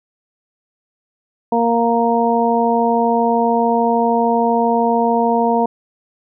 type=harmonic tone; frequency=233.1 Hz; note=A#3; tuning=in tune; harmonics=1 / 2 / 3 / 4; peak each=-18 / -18 / -18 / -18 dBFS; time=1.52-5.66 s; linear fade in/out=5 ms; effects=none